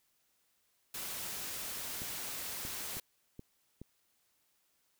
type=noise; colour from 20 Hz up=white; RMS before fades=-41 dBFS; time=0.94-3 s; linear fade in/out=5 ms
type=clicks; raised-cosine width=3 ms; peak=-33 dBFS; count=5; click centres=2.019 / 2.651 / 2.969 / 3.394 / 3.816 s
effects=white hiss -75 dBFS RMS until 4.99 s